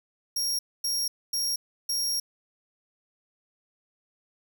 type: tone bursts at uneven times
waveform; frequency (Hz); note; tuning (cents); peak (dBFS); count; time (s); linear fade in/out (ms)
sawtooth; 5588; F8; 0; -23; 4; 0.36-0.59 / 0.84-1.08 / 1.33-1.56 / 1.89-2.2; 5
effects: none